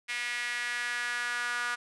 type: tone with high-pass filter sweep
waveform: sawtooth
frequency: 241.5 Hz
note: B3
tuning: 39 cents flat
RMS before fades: -33 dBFS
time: 0.08-1.76 s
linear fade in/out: 20 ms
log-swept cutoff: 2100 to 1400 Hz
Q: 3.9
effects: resampled to 24000 Hz